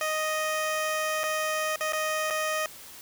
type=tone with dropouts; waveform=15% pulse; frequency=622.3 Hz; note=D#5; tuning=in tune; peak=-20 dBFS; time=0.01-2.66 s; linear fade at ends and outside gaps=1 ms; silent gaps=1.234-1.238 / 1.759-1.808 / 1.923-1.932 / 2.302-2.307 s; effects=white hiss -46 dBFS RMS until 3.01 s